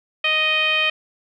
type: tone with low-pass filter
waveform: 10% pulse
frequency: 622.3 Hz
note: D#5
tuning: in tune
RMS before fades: -19 dBFS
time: 0.24-0.9 s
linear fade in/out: 5 ms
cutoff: 2800 Hz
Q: 7.4
effects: none